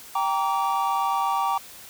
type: chord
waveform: triangle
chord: G minor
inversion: none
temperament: equal with one note detuned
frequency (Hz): 784 / 932.3 / 1152.5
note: G5 / Bb5 / D6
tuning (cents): 0 / 0 / -33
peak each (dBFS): -24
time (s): 0.15-1.58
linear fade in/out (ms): 5
effects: white hiss -44 dBFS RMS until 1.89 s